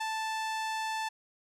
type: tone with low-pass filter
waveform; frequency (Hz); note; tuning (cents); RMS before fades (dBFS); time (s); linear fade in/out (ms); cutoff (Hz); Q
sawtooth; 880; A5; 0; -34; 0-1.09; 10; 9100; 0.58
effects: none